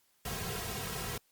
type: noise with comb filter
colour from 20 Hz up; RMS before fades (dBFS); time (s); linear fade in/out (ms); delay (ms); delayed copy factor
pink; -38; 0.25-1.18; 5; 3.4; -0.95
effects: white hiss -71 dBFS RMS until 1.31 s + Opus 48 kbps